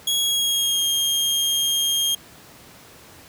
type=tone with pitch glide; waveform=sawtooth; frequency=3322 to 3224 Hz; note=G#7 to G7; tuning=0 to +48 cents; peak=-16 dBFS; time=0.07-2.15 s; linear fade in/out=5 ms; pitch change=-52 cents; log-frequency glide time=0.21-0.87 s; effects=pink hiss -46 dBFS RMS until 3.28 s + high-pass 80 Hz 12 dB/octave

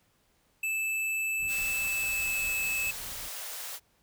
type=tone with pitch glide; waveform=square; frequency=2629 to 2606 Hz; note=E7 to E7; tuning=-5 to -20 cents; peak=-29 dBFS; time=0.63-2.91 s; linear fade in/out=5 ms; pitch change=-15 cents; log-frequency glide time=1.73-2.4 s
type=noise with tremolo; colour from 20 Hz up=brown; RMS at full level=-47 dBFS; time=1.39-3.29 s; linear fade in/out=20 ms; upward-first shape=triangle; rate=4.9 Hz; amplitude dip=55%
type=high-pass noise; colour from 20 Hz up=white; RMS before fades=-39 dBFS; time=1.47-3.8 s; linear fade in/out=50 ms; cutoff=440 Hz; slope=96 dB/octave
effects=pink hiss -69 dBFS RMS until 4.02 s

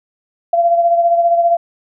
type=beating tone pair; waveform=sine; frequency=683 / 698 Hz; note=F5 / F5; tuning=-39 / -1 cents; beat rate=15 Hz; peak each=-10 / -19 dBFS; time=0.53-1.57 s; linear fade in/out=5 ms; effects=none

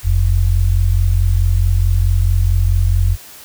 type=tone pair together; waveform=sine; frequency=44.6 / 89.2 Hz; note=F1 / F2; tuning=+37 / +37 cents; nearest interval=octave; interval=1200 cents; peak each=-13 dBFS; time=0.03-3.17 s; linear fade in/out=50 ms; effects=white hiss -38 dBFS RMS until 3.44 s

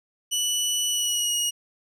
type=tone with pitch glide; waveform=20% pulse; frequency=2960 to 2887 Hz; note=F#7 to F#7; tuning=0 to -43 cents; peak=-17 dBFS; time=0.31-1.51 s; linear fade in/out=20 ms; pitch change=-43 cents; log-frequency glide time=0.89-1.34 s; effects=none

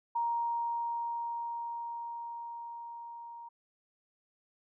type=tone with level ramp; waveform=sine; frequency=937 Hz; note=A#5; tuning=9 cents sharp; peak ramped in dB=-28 to -44 dBFS; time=0.15-3.49 s; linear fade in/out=10 ms; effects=none

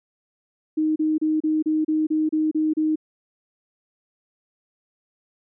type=tone bursts; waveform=sine; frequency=311.1 Hz; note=D#4; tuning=in tune; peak=-18 dBFS; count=10; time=0.77-2.958 s; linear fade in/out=10 ms; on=190 ms; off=32 ms; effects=none

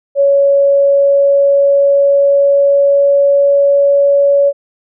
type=tone with pitch glide; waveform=sine; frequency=559 to 563.5 Hz; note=C#5 to C#5; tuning=+14 to +28 cents; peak=-6 dBFS; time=0.15-4.53 s; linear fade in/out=50 ms; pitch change=+14 cents; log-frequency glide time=0.45-4.07 s; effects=none

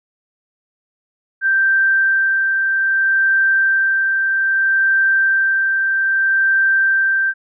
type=tone with tremolo; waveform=sine; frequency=1568 Hz; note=G6; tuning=in tune; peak=-11 dBFS; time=1.41-7.34 s; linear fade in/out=50 ms; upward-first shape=sine; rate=0.62 Hz; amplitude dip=30%; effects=none

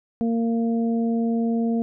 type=harmonic tone; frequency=230.1 Hz; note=A#3; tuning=22 cents flat; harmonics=1 / 2 / 3; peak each=-20 / -29 / -34 dBFS; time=0.21-1.82 s; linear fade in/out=0 ms; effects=none

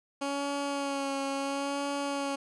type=tone with vibrato; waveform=15% pulse; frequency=278.5 Hz; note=C#4; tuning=8 cents sharp; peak=-24 dBFS; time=0.21-2.36 s; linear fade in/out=10 ms; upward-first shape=sine; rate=0.73 Hz; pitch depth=26 cents each way; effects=resampled to 24000 Hz

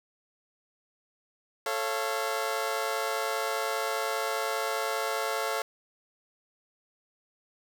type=chord; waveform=20% pulse; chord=A augmented; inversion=none; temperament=just; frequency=440 / 550 / 687.5 Hz; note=A4 / C#5 / E#5; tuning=0 / -14 / -27 cents; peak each=-28 dBFS; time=1.66-5.62 s; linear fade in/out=2 ms; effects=none

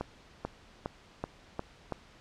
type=accelerating click train; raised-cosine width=1 ms; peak=-19 dBFS; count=6; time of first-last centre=0.01-1.923 s; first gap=440 ms; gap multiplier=0.93; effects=pink hiss -57 dBFS RMS until 2.2 s + low-pass 5000 Hz 12 dB/octave

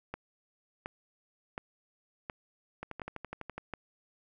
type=two click trains; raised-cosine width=0.5 ms; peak=-22 / -24 dBFS; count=6 / 10; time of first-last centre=0.14-3.737 / 2.83-3.58 s; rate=1.39 / 12 Hz; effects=none

